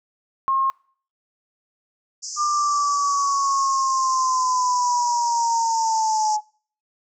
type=tone; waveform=sine; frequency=1074 Hz; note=C6; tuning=45 cents sharp; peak=-17 dBFS; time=0.48-0.7 s; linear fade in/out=0 ms
type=band-pass noise; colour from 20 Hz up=white; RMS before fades=-32 dBFS; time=2.22-6.37 s; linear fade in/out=20 ms; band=5000 to 7200 Hz; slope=96 dB/octave
type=linear sweep; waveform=sine; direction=down; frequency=1200 to 847 Hz; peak=-18 dBFS; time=2.36-6.41 s; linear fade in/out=50 ms
effects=noise-tail reverb RT60 0.5 s tail -26 dB re dry